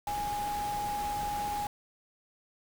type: tone in noise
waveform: sine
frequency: 826 Hz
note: G#5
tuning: 10 cents flat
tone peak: -31 dBFS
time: 0.07-1.67 s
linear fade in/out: 2 ms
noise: pink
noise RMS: -41 dBFS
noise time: 0.07-1.67 s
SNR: +7 dB
effects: none